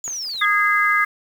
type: linear sweep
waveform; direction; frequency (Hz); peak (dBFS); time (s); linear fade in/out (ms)
sine; down; 6970 to 3286; -25; 0.04-0.45; 2
type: click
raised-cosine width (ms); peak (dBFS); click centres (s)
0.5; -20; 0.079
type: harmonic tone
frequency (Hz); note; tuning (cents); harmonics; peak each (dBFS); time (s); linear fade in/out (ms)
412; G#4; -14; 3 / 4 / 5; -19 / -19 / -19; 0.41-1.05; 10
effects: 7-bit